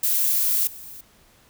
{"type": "noise with level steps", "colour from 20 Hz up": "violet", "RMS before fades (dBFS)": [-21, -40], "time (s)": [0.03, 1.01], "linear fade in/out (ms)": 5, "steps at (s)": 0.67, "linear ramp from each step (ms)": 2, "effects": ["pink hiss -56 dBFS RMS until 1.49 s"]}